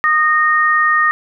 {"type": "tone pair together", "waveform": "sine", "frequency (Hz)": [1232, 1850], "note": ["D#6", "A#6"], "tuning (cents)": [-17, -14], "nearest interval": "perfect fifth", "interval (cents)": 703, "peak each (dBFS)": -13, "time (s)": [0.04, 1.11], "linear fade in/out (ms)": 0, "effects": []}